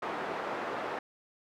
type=band-pass noise; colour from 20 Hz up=pink; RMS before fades=-36 dBFS; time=0.02-0.99 s; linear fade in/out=5 ms; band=440 to 1400 Hz; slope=12 dB/octave; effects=none